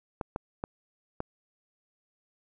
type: clicks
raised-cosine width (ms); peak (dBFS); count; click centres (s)
1; -18; 4; 0.212 / 0.361 / 0.639 / 1.204
effects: none